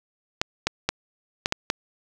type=clicks; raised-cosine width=0.2 ms; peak=-4 dBFS; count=6; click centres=0.415 / 0.67 / 0.89 / 1.459 / 1.524 / 1.701 s; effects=7-bit